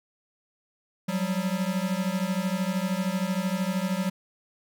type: beating tone pair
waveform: square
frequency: 181.1 / 194.1 Hz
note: F#3 / G3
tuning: -37 / -17 cents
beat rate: 13 Hz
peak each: -29 dBFS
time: 1.08-4.1 s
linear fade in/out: 10 ms
effects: none

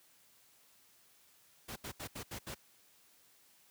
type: noise bursts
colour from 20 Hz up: pink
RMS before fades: -43 dBFS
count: 6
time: 1.68-2.547 s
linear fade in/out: 10 ms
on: 82 ms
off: 75 ms
effects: white hiss -66 dBFS RMS until 3.7 s + high-pass 60 Hz 12 dB/octave

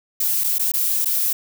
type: noise with dropouts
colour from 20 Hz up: violet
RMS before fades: -20 dBFS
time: 0.2-1.33 s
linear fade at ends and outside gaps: 5 ms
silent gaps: 0.438-0.442 / 0.584-0.594 / 0.718-0.737 / 1.047-1.056 s
effects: none

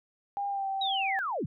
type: tone with pitch glide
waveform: sine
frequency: 804 to 777.1 Hz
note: G5 to G5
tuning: +44 to -15 cents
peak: -29 dBFS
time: 0.37-1.19 s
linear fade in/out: 0 ms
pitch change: -59 cents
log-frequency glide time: 0.48-0.67 s
type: linear sweep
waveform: sine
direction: down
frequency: 3900 to 87.31 Hz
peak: -29 dBFS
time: 0.81-1.46 s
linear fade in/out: 5 ms
effects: none

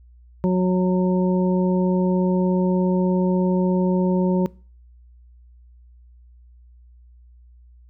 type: harmonic tone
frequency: 183.4 Hz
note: F#3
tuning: 15 cents flat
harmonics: 1 / 2 / 3 / 5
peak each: -17 / -23 / -27 / -31 dBFS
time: 0.44-4.46 s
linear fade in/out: 0 ms
effects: noise-tail reverb RT60 0.4 s tail -23 dB re dry + added 60 Hz sine -46 dBFS peak until 7.89 s

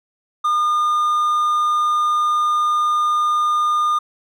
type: tone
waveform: triangle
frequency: 1214 Hz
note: D#6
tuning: 43 cents flat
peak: -13 dBFS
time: 0.44-3.99 s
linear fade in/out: 10 ms
effects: none

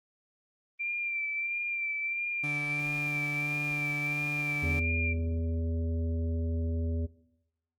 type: tone with vibrato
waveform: sine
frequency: 2362 Hz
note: D7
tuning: 9 cents sharp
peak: -30 dBFS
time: 0.79-5.14 s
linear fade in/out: 20 ms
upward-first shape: sine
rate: 1.5 Hz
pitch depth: 33 cents each way
type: tone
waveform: 30% pulse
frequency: 146.83 Hz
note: D3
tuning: in tune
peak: -32 dBFS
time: 2.43-4.8 s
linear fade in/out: 10 ms
type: harmonic tone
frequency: 82.41 Hz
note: E2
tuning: in tune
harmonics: 1 / 3 / 5 / 7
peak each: -29 / -37 / -43 / -46 dBFS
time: 4.62-7.07 s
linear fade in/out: 20 ms
effects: noise-tail reverb RT60 0.9 s tail -20 dB re dry + Opus 32 kbps

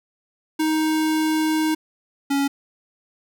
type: tone pair in turn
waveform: square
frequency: 313.2 / 279 Hz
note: D#4 / C#4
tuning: +11 / +11 cents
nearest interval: major second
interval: 200 cents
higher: first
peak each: -19 dBFS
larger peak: neither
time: 0.59-1.75 / 2.3-2.48 s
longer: first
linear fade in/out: 10 ms
effects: none

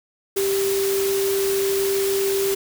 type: tone in noise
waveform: sine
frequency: 392 Hz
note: G4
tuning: in tune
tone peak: -19 dBFS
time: 0.36-2.55 s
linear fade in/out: 10 ms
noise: white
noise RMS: -28 dBFS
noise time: 0.36-2.55 s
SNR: +6 dB
effects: none

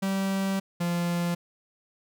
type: tone pair in turn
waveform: 45% pulse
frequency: 193.8 / 173.14 Hz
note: G3 / F3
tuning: -20 / -15 cents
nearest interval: major second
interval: 195 cents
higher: first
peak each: -25 dBFS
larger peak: neither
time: 0.02-0.6 / 0.8-1.35 s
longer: first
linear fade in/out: 10 ms
effects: none

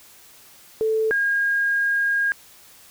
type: tone pair in turn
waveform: sine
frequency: 440 / 1625.2 Hz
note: A4 / G#6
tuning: 0 / -38 cents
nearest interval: octave + major seventh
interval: 2262 cents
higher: second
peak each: -18 dBFS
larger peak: neither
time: 0.81-1.11 / 1.11-2.32 s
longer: second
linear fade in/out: 0 ms
effects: white hiss -49 dBFS RMS until 2.9 s

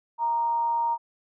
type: tone with amplitude modulation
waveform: sine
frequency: 932.3 Hz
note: A#5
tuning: in tune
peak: -21 dBFS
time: 0.18-0.98 s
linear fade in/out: 50 ms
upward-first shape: sine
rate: 275 Hz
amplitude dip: 25%
effects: none

